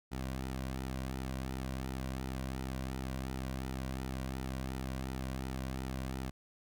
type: tone with flanger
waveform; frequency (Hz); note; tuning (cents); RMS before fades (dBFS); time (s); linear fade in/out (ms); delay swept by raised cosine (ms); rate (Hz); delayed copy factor
sawtooth; 65.41; C2; 0; -39; 0.11-6.31; 20; 1.8 to 2.35; 2.8; -0.55
effects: none